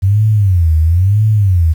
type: tone with vibrato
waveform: sine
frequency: 92.5 Hz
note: F#2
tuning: in tune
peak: -7 dBFS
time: 0.02-1.74 s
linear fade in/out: 20 ms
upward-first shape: sine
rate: 1 Hz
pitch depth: 280 cents each way
effects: 7-bit